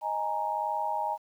sine chord, D# suspended fourth, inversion none, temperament equal, 622.3 / 830.6 / 932.3 Hz, D#5 / G#5 / A#5, 0 / 0 / 0 cents, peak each -36 / -31 / -31 dBFS, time 0.01-1.18 s, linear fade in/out 50 ms, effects 10-bit

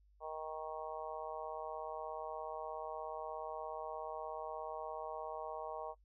harmonic tone, 156.8 Hz, D#3, 14 cents sharp, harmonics 3 / 4 / 5 / 6 / 7, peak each -48 / -46 / -47 / -48 / -50 dBFS, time 0.2-5.95 s, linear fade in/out 50 ms, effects noise-tail reverb RT60 0.1 s tail -22 dB re dry + added 50 Hz sine -65 dBFS peak until 6.04 s

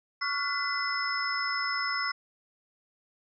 sine tone cluster, 1120 / 1394 / 1454 / 2013 / 5230 Hz, C#6 / F6 / F#6 / B6 / E8, +18 / -4 / -31 / +33 / -15 cents, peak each -33 / -36 / -36 / -33 / -34 dBFS, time 0.21-2.12 s, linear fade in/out 10 ms, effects none

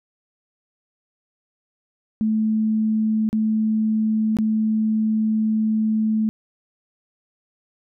sine tone with dropouts, 218 Hz, A3, 16 cents flat, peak -17 dBFS, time 2.21-6.29 s, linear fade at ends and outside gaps 0 ms, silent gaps 3.29-3.329 / 4.369-4.387 s, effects none

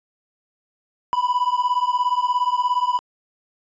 triangle beating tone pair, 981 / 998 Hz, B5 / B5, -12 / +18 cents, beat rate 17 Hz, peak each -19 dBFS, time 1.13-2.99 s, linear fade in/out 0 ms, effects resampled to 16000 Hz

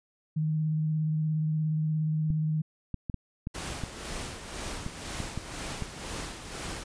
sine tone with vibrato, 155.56 Hz, D#3, in tune, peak -25 dBFS, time 0.36-2.62 s, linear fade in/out 10 ms, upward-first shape sine, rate 17 Hz, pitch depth 19 cents each way
clicks, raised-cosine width 5 ms, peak -20 dBFS, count 10, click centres 2.304 / 2.943 / 3.098 / 3.143 / 3.471 / 3.837 / 4.864 / 5.203 / 5.376 / 5.823 s
pink noise with tremolo, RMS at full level -36 dBFS, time 3.54-6.84 s, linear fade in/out 10 ms, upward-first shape sine, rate 2 Hz, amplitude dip 55%
effects resampled to 22050 Hz

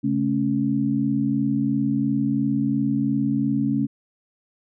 sine tone cluster, 135 / 217.9 / 277.9 Hz, C#3 / A3 / C#4, -45 / -17 / +4 cents, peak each -27 / -23 / -22 dBFS, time 0.03-3.87 s, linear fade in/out 20 ms, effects none

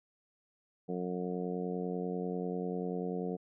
harmonic tone, 90.2 Hz, F#2, 44 cents flat, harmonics 2 / 3 / 4 / 5 / 6 / 7 / 8, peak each -37 / -42 / -42 / -38 / -48 / -50 / -46 dBFS, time 0.88-3.37 s, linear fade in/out 20 ms, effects none

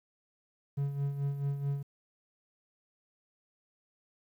triangle tone with tremolo, 140.7 Hz, C#3, 26 cents sharp, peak -26 dBFS, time 0.77-1.83 s, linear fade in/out 10 ms, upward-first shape sine, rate 4.6 Hz, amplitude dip 60%, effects 11-bit

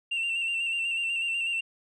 sine tone with vibrato, 2736 Hz, F7, 36 cents flat, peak -24 dBFS, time 0.11-1.61 s, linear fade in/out 10 ms, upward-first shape square, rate 8.1 Hz, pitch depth 30 cents each way, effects tanh soft clip ceiling -25 dBFS

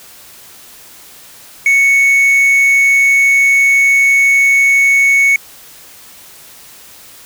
triangle tone with quantisation, 2217 Hz, C#7, in tune, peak -5 dBFS, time 1.66-5.36 s, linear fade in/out 2 ms, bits 5, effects white hiss -38 dBFS RMS until 7.25 s

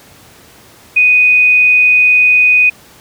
sine tone, 2489 Hz, D#7, in tune, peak -5 dBFS, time 0.96-2.7 s, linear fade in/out 10 ms, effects pink hiss -41 dBFS RMS until 3 s + high-pass 80 Hz 12 dB/octave

